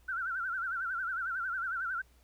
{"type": "tone with vibrato", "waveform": "sine", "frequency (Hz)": 1450, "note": "F#6", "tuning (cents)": -35, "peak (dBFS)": -32, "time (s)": [0.08, 2.02], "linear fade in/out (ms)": 10, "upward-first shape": "sine", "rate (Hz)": 11, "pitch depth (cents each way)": 130, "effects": ["added 60 Hz sine -61 dBFS peak until 2.23 s", "pink hiss -68 dBFS RMS until 2.23 s"]}